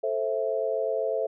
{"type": "chord", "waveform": "sine", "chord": "A minor", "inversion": "none", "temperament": "just", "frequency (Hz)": [440, 528, 660], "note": ["A4", "C5", "E5"], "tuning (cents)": [0, 16, 2], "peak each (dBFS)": -29, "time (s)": [0.03, 1.27], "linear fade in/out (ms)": 10, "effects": []}